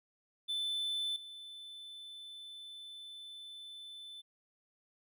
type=tone with level steps; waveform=triangle; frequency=3520 Hz; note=A7; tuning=in tune; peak=-32 / -45 dBFS; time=0.48-4.22 s; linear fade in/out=20 ms; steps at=1.16 s; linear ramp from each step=2 ms; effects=none